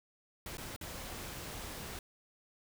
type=noise with dropouts; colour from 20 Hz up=pink; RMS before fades=-44 dBFS; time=0.46-1.99 s; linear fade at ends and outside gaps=2 ms; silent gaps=0.571-0.581 / 0.763-0.811 s; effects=none